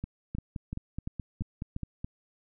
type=two click trains; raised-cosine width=5 ms; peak=-22 / -22 dBFS; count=9 / 6; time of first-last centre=0.35-2.045 / 0.04-1.764 s; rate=4.72 / 2.9 Hz; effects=none